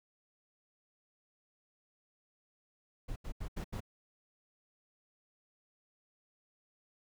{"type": "noise bursts", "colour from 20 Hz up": "brown", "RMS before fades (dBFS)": -39, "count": 5, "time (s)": [3.08, 3.805], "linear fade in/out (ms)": 10, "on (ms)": 81, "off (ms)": 80, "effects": []}